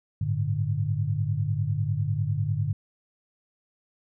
sine chord, G suspended second, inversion none, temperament equal with one note detuned, 100 / 110 / 146.83 Hz, G2 / A2 / D3, +35 / 0 / 0 cents, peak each -28 dBFS, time 0.21-2.73 s, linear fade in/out 5 ms, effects none

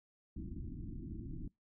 pink low-pass noise, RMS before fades -44 dBFS, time 0.36-1.48 s, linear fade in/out 5 ms, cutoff 340 Hz, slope 96 dB/octave, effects noise-tail reverb RT60 0.2 s tail -25 dB re dry

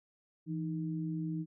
sine tone pair together, 165.19 / 311.1 Hz, E3 / D#4, +4 / 0 cents, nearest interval major seventh, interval 1096 cents, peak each -35 / -38 dBFS, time 0.46-1.46 s, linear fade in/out 50 ms, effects none

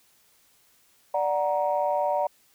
sine chord, D augmented, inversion none, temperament equal with one note detuned, 587.3 / 740 / 938.3 Hz, D5 / F#5 / A#5, 0 / 0 / +11 cents, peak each -25 / -27 / -27 dBFS, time 1.14-2.27 s, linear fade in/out 5 ms, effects tanh soft clip ceiling -13 dBFS + white hiss -62 dBFS RMS until 2.54 s

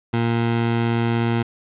20% pulse tone, 116.54 Hz, A#2, in tune, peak -13 dBFS, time 0.13-1.43 s, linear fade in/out 10 ms, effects resampled to 8000 Hz + 7-bit

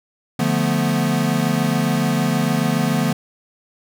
square chord, B half-diminished seventh, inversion first, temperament equal, 146.83 / 174.61 / 220 / 246.9 Hz, D3 / F3 / A3 / B3, 0 / 0 / 0 / 0 cents, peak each -23 dBFS, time 0.39-3.13 s, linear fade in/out 5 ms, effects none

